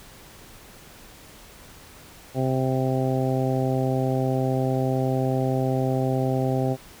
harmonic tone, 130.81 Hz, C3, in tune, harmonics 1 / 2 / 3 / 4 / 5 / 6, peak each -24 / -27 / -29 / -30 / -31 / -32 dBFS, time 2.34-6.77 s, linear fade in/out 50 ms, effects pink hiss -47 dBFS RMS until 7 s

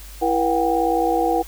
sine tone cluster, 332.8 / 479.4 / 734 / 793 Hz, E4 / A#4 / F#5 / G5, +17 / +48 / -14 / +20 cents, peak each -22 dBFS, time 0.21-1.43 s, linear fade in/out 20 ms, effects added 50 Hz sine -37 dBFS peak until 1.47 s + white hiss -43 dBFS RMS until 1.47 s

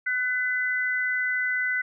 sine tone pair together, 1496.8 / 2009 Hz, F#6 / B6, +20 / +29 cents, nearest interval perfect fourth, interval 509 cents, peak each -26 dBFS, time 0.06-1.82 s, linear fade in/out 10 ms, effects none

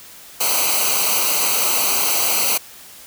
white noise with comb filter, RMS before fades -18 dBFS, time 0.4-2.58 s, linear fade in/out 10 ms, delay 0.57 ms, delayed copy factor -0.85, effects white hiss -41 dBFS RMS until 3.06 s

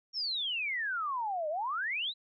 sine exponential two-way sweep, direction down then up, 5600 to 590 to 4078 Hz, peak -31 dBFS, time 0.13-2.14 s, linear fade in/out 50 ms, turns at 1.49 s, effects none

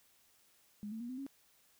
sine tone with pitch steps, 207.7 / 222.6 / 238.6 / 255.7 / 274.1 Hz, G#3 / A3 / A#3 / C4 / C#4, 0 / +20 / +41 / -40 / -19 cents, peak -40 dBFS, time 0.83-1.265 s, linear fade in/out 0 ms, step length 87 ms, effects white hiss -69 dBFS RMS until 1.79 s

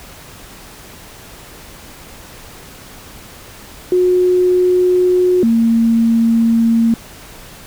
sine tone pair in turn, 362.9 / 229 Hz, F#4 / A#3, -34 / -31 cents, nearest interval minor sixth, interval 797 cents, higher first, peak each -9 dBFS, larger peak neither, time 3.92-5.43 / 5.43-6.94 s, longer neither, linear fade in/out 2 ms, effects pink hiss -37 dBFS RMS until 7.66 s

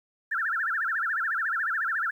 sine tone with vibrato, 1549 Hz, G6, 21 cents flat, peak -25 dBFS, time 0.31-2.11 s, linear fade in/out 10 ms, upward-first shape sine, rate 14 Hz, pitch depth 270 cents each way, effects 10-bit

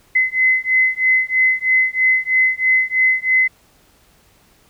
sine beating tone pair, 2039 / 2042.1 Hz, C7 / C7, -45 / -43 cents, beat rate 3.1 Hz, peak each -16 dBFS, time 0.15-3.48 s, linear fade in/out 10 ms, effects pink hiss -54 dBFS RMS until 4.69 s

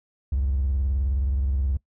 triangle tone with vibrato, 67.2 Hz, C2, 47 cents sharp, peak -18 dBFS, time 0.32-1.77 s, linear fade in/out 5 ms, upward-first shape square, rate 19 Hz, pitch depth 150 cents each way, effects noise-tail reverb RT60 0.1 s tail -22 dB re dry + tanh soft clip ceiling -16 dBFS

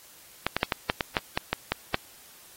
clicks, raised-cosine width 0.3 ms, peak -7 dBFS, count 11, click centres 0.466 / 0.566 / 0.631 / 0.722 / 0.899 / 1.008 / 1.168 / 1.375 / 1.53 / 1.72 / 1.944 s, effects white hiss -52 dBFS RMS until 2.56 s + AAC 48 kbps

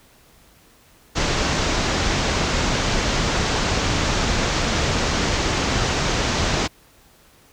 pink low-pass noise, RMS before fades -21 dBFS, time 1.15-6.68 s, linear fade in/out 20 ms, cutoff 7000 Hz, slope 48 dB/octave, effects pink hiss -53 dBFS RMS until 7.52 s

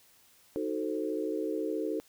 sine chord, D# diminished seventh, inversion none, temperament equal with one note detuned, 311.1 / 370 / 443.6 / 523.3 Hz, D#4 / F#4 / A4 / C5, 0 / 0 / +14 / 0 cents, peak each -34 / -37 / -34 / -39 dBFS, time 0.56-2 s, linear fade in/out 0 ms, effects white hiss -62 dBFS RMS until 2.08 s

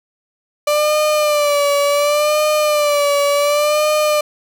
35% pulse tone with vibrato, 589 Hz, D5, 5 cents sharp, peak -11 dBFS, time 0.67-4.21 s, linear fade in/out 5 ms, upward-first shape sine, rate 0.69 Hz, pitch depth 56 cents each way, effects none

